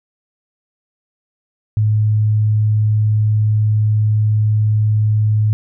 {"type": "tone", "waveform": "sine", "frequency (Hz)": 107.1, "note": "A2", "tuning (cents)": -46, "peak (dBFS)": -11, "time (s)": [1.77, 5.53], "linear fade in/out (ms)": 0, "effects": []}